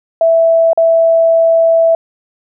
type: tone with dropouts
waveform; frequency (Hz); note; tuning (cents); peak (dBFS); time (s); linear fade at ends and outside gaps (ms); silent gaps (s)
sine; 659.3; E5; 0; -6; 0.21-1.95; 2; 0.732-0.775
effects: none